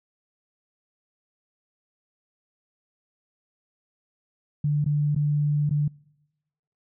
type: tone with dropouts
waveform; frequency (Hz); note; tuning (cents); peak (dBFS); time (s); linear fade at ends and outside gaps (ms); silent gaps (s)
sine; 147.3; D3; +6; -20; 4.64-5.88; 5; 4.844-4.86 / 5.149-5.161 / 5.694-5.708
effects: noise-tail reverb RT60 1.0 s tail -26 dB re dry